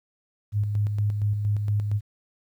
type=tone with tremolo; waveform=sine; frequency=103.8 Hz; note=G#2; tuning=in tune; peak=-20 dBFS; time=0.52-2.01 s; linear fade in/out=50 ms; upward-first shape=square; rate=4.3 Hz; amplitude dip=40%; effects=10-bit